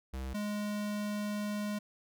square tone pair in turn, 65.5 / 207.9 Hz, C2 / G#3, +2 / +2 cents, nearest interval octave + minor sixth, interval 2000 cents, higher second, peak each -37 / -34 dBFS, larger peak second, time 0.13-0.34 / 0.34-1.79 s, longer second, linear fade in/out 10 ms, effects none

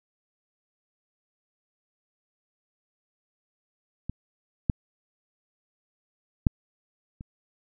clicks, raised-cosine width 5 ms, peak -19 / -9 / -6 / -27 dBFS, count 4, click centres 4.096 / 4.698 / 6.468 / 7.209 s, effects none

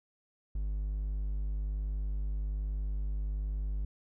triangle tone, 50.6 Hz, G#1, 44 cents flat, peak -29 dBFS, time 0.55-3.85 s, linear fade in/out 5 ms, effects none

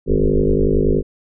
sine tone with frequency modulation, 206.7 Hz, G#3, 8 cents flat, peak -12 dBFS, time 0.06-1.03 s, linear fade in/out 50 ms, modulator 50.7 Hz, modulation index 5, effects none

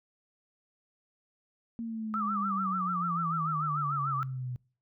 sine exponential sweep, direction down, 232.3 to 123.47 Hz, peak -33 dBFS, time 1.79-4.56 s, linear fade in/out 0 ms
sine tone with vibrato, 1244.5 Hz, D#6, in tune, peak -29 dBFS, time 2.14-4.23 s, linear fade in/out 0 ms, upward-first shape sine, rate 6.8 Hz, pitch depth 150 cents each way
effects noise-tail reverb RT60 0.4 s tail -24 dB re dry

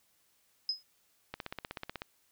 sine tone with exponential decay, 5070 Hz, D#8, 32 cents sharp, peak -26 dBFS, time 0.69-0.83 s, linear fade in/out 2 ms, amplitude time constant 30 ms
click train, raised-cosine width 0.3 ms, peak -22 dBFS, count 12, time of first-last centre 1.34-2.019 s, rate 16.2 Hz
effects white hiss -71 dBFS RMS until 2.31 s

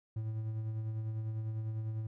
triangle tone with tremolo, 110 Hz, A2, in tune, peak -31 dBFS, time 0.16-2.07 s, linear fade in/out 5 ms, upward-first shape sine, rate 10 Hz, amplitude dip 35%, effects none

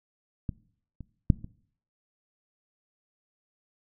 clicks, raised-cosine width 5 ms, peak -18 / -28 / -6 / -27 dBFS, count 4, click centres 0.492 / 1.007 / 1.302 / 1.444 s, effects noise-tail reverb RT60 0.6 s tail -21 dB re dry

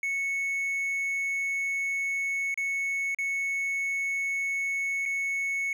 triangle tone with dropouts, 2208 Hz, C#7, 7 cents flat, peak -25 dBFS, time 0.03-5.73 s, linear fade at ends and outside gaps 2 ms, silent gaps 2.543-2.575 / 3.147-3.186 / 5.055-5.059 s, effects none

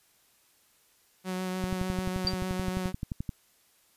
sawtooth tone with vibrato, 185 Hz, F#3, in tune, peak -27 dBFS, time 1.24-2.93 s, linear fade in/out 50 ms, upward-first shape sine, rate 6.7 Hz, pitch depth 14 cents each way
click train, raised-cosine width 5 ms, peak -20 dBFS, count 20, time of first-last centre 1.64-3.292 s, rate 11.5 Hz
sine tone with exponential decay, 4700 Hz, D8, 1 cent sharp, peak -20 dBFS, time 2.27-2.35 s, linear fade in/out 2 ms, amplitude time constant 16 ms
effects white hiss -65 dBFS RMS until 3.96 s + resampled to 32000 Hz

